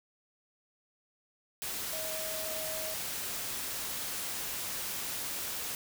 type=tone in noise; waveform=sine; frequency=633 Hz; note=D#5; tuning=30 cents sharp; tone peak=-40 dBFS; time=1.93-2.94 s; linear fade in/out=0 ms; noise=white; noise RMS=-37 dBFS; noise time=1.62-5.75 s; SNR=-6 dB; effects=none